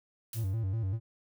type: noise with exponential decay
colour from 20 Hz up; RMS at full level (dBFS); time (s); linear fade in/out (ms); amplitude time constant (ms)
blue; -39; 0.33-0.61; 2; 60
type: tone with vibrato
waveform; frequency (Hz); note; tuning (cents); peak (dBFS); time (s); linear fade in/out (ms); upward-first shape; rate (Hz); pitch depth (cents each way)
triangle; 103.83; G#2; 0; -27; 0.34-1; 50; square; 5.1; 150
effects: none